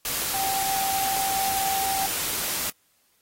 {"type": "tone in noise", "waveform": "sine", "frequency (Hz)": 776, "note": "G5", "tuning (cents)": -18, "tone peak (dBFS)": -26, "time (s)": [0.34, 2.06], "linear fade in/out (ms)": 2, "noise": "white", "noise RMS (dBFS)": -28, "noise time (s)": [0.05, 2.7], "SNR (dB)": -1, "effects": ["white hiss -66 dBFS RMS until 3.21 s", "AAC 48 kbps"]}